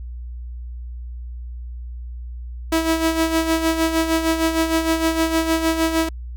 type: tone with tremolo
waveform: sawtooth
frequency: 324.9 Hz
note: E4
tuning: 25 cents flat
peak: -11 dBFS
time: 2.72-6.09 s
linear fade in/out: 5 ms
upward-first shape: sine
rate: 6.5 Hz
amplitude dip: 60%
effects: added 60 Hz sine -29 dBFS peak until 6.36 s